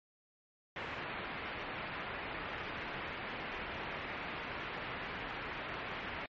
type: low-pass noise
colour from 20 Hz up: white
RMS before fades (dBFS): -42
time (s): 0.76-6.26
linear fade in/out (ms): 2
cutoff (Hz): 2500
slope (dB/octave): 24
effects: MP3 32 kbps